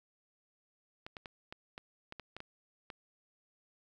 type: clicks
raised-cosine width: 0.3 ms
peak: -28 dBFS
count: 10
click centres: 1.065 / 1.168 / 1.258 / 1.525 / 1.779 / 2.124 / 2.197 / 2.366 / 2.404 / 2.902 s
effects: 10-bit